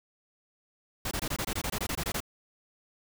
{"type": "noise bursts", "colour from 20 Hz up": "pink", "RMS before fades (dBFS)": -32, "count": 14, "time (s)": [1.05, 2.204], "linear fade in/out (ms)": 5, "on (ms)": 62, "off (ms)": 22, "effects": []}